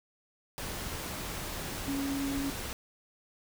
sine tone in noise, 277.2 Hz, C#4, in tune, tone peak -31 dBFS, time 1.88-2.5 s, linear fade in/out 0 ms, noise pink, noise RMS -38 dBFS, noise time 0.58-2.73 s, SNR +4 dB, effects none

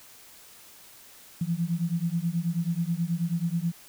sine beating tone pair, 164.81 / 174.11 Hz, E3 / F3, 0 / -5 cents, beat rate 9.3 Hz, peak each -28 dBFS, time 1.41-3.72 s, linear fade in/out 5 ms, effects white hiss -51 dBFS RMS until 3.88 s

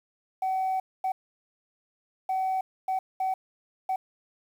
sine tone bursts at uneven times, 757 Hz, F#5, 39 cents sharp, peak -23 dBFS, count 6, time 0.42-0.8 / 1.04-1.12 / 2.29-2.61 / 2.88-2.99 / 3.2-3.34 / 3.89-3.96 s, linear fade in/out 5 ms, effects tanh soft clip ceiling -22 dBFS + 9-bit

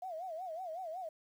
sine tone with vibrato, 691 Hz, F5, 19 cents flat, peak -39 dBFS, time 0.02-1.09 s, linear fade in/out 5 ms, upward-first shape sine, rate 5.4 Hz, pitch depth 170 cents each way, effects 11-bit

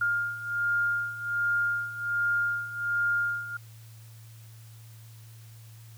sine beating tone pair, 1408 / 1409.3 Hz, F6 / F6, +14 / +15 cents, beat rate 1.3 Hz, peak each -31 / -27 dBFS, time 0.01-3.57 s, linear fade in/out 5 ms, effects added 112 Hz sine -46 dBFS peak until 5.97 s + white hiss -57 dBFS RMS until 5.97 s

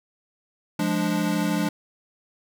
square chord, D diminished, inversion first, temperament equal, 174.61 / 207.7 / 293.7 Hz, F3 / Ab3 / D4, 0 / 0 / 0 cents, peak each -27 dBFS, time 0.79-1.69 s, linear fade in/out 5 ms, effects none

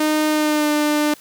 sawtooth tone with pitch glide, 307 to 298.8 Hz, D#4 to D4, -23 to +30 cents, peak -12 dBFS, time 0-1.14 s, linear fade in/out 5 ms, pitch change -47 cents, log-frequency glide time 0.28-0.73 s, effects white hiss -46 dBFS RMS until 1.2 s

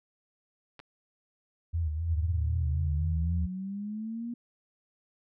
clicks, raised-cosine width 0.3 ms, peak -31 dBFS, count 2, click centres 0.793 / 0.8 s
sine tone with vibrato, 80.2 Hz, E2, 47 cents flat, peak -26 dBFS, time 1.73-3.47 s, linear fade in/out 20 ms, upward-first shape sine, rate 3.9 Hz, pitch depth 88 cents each way
sine linear sweep, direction up, 73.42 to 240 Hz, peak -33 dBFS, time 1.88-4.34 s, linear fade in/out 5 ms
effects none

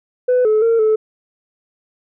sine tone with pitch steps, 500 / 431.1 / 458.3 / 434.5 Hz, B4 / A4 / A#4 / A4, +21 / -35 / -29 / -22 cents, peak -9 dBFS, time 0.28-0.96 s, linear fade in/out 10 ms, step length 170 ms, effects tanh soft clip ceiling -9 dBFS

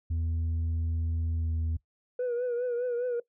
sine tone with pitch glide, 82 to 80.92 Hz, E2 to E2, -9 to -32 cents, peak -24 dBFS, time 0.1-1.77 s, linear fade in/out 10 ms, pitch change -23 cents, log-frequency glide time 1.36-1.52 s
sine tone with vibrato, 487.6 Hz, B4, 22 cents flat, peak -25 dBFS, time 2.19-3.2 s, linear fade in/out 5 ms, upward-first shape triangle, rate 4.9 Hz, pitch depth 66 cents each way
effects noise-tail reverb RT60 0.1 s tail -20 dB re dry + tanh soft clip ceiling -26 dBFS

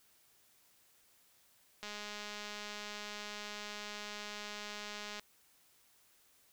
click train, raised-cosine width 0.2 ms, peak -27 dBFS, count 701, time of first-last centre 1.83-5.195 s, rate 208 Hz, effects white hiss -68 dBFS RMS until 6.52 s

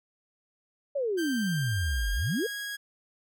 sine exponential two-way sweep, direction down then up, 587.3 to 44.67 to 508 Hz, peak -26 dBFS, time 0.95-2.47 s, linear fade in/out 10 ms, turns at 2.13 s
sawtooth tone with pitch glide, 1568 to 1648.8 Hz, G6 to G#6, 0 to -13 cents, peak -30 dBFS, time 1.17-2.77 s, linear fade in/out 20 ms, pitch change +87 cents, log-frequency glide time 1.41-2.55 s
effects none

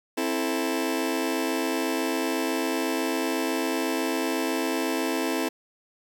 sawtooth chord, A minor, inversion first, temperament just, 264 / 330 / 440 Hz, C4 / E4 / A4, +16 / +2 / 0 cents, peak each -25 / -24 / -27 dBFS, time 0.17-5.49 s, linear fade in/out 10 ms, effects 8-bit

